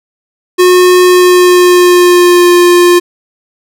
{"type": "tone with pitch glide", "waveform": "square", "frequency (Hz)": [362.3, 352.2], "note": ["F#4", "F4"], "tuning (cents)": [-36, 15], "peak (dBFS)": -3, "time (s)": [0.58, 3], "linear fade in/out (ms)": 20, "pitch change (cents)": -49, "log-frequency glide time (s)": [1.03, 2.53], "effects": []}